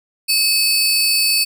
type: tone pair together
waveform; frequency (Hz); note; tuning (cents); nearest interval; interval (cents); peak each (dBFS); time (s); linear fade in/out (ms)
sawtooth; 2571 / 4527; E7 / C#8; -44 / +36; minor seventh; 980; -16 / -12; 0.28-1.45; 20
effects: none